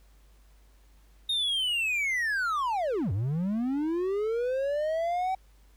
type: linear two-way sweep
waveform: triangle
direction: down then up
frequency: 3729 to 87.8 to 767 Hz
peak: -24 dBFS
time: 1.29-5.35 s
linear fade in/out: 5 ms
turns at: 3.12 s
effects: added 50 Hz sine -55 dBFS peak until 5.76 s + pink hiss -66 dBFS RMS until 5.76 s